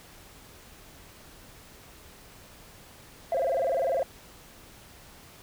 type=tone with vibrato; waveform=sine; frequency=600 Hz; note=D5; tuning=37 cents sharp; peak=-22 dBFS; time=3.32-4.03 s; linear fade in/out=2 ms; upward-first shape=square; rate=20 Hz; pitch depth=200 cents each way; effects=tanh soft clip ceiling -21 dBFS + pink hiss -51 dBFS RMS until 5.42 s